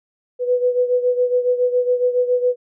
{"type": "beating tone pair", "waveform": "sine", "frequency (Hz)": [493.9, 501.1], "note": ["B4", "B4"], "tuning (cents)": [0, 25], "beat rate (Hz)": 7.2, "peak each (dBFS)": [-16, -21], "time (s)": [0.39, 2.56], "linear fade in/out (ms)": 50, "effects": []}